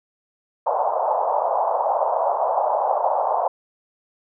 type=band-pass noise; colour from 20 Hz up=pink; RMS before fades=-21 dBFS; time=0.66-3.48 s; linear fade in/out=5 ms; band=570 to 980 Hz; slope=48 dB/octave; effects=none